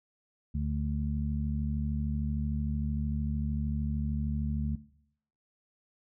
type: harmonic tone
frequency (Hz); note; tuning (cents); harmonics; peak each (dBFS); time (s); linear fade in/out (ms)
73.2; D2; -5; 1 / 2 / 3; -31 / -34 / -36; 0.54-4.76; 10
effects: noise-tail reverb RT60 0.7 s tail -18 dB re dry